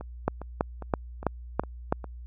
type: two click trains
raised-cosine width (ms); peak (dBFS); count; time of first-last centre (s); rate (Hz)
1; -24 / -9; 6 / 6; 0.01-2.043 / 0.28-1.925; 2.46 / 3.04
effects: added 60 Hz sine -39 dBFS peak until 2.26 s